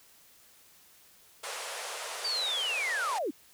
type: band-pass noise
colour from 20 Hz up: pink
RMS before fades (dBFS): -39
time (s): 1.43-3.19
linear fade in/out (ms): 10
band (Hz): 460 to 11000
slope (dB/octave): 48
type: linear sweep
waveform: sine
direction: down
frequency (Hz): 4699 to 244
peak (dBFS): -29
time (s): 2.24-3.31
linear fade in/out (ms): 10
effects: white hiss -59 dBFS RMS until 3.53 s